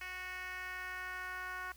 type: tone with band-pass filter sweep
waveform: 10% pulse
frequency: 367.5 Hz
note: F#4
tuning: 12 cents flat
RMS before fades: -43 dBFS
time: 0.01-1.72 s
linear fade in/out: 2 ms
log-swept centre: 2300 to 1400 Hz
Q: 2
effects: added 60 Hz sine -58 dBFS peak until 1.76 s + white hiss -62 dBFS RMS until 1.76 s